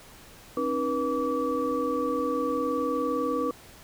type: tone cluster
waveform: sine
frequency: 268.4 / 308.1 / 484.5 / 1151 Hz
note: C4 / D#4 / B4 / D6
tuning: +44 / -17 / -33 / -35 cents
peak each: -31 / -32 / -28 / -31 dBFS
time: 0.57-3.51 s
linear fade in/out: 2 ms
effects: pink hiss -50 dBFS RMS until 3.83 s